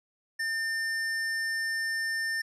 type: tone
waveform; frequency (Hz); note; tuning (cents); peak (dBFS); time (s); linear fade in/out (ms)
square; 1800; A6; +39; -29; 0.39-2.42; 10
effects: low-pass 10000 Hz 12 dB/octave